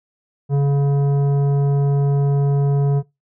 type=tone with tanh clipping; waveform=sine; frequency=141 Hz; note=C#3; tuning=30 cents sharp; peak=-15 dBFS; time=0.49-3.03 s; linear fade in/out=50 ms; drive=11 dB; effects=noise-tail reverb RT60 0.2 s tail -21 dB re dry